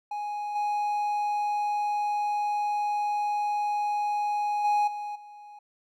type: tone with level steps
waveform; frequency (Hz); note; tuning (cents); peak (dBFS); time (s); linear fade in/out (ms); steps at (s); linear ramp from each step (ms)
triangle; 830.6; G#5; 0; -28 / -23 / -19 / -30 / -42; 0.11-5.59; 5; 0.55 / 4.64 / 4.87 / 5.15; 10
effects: none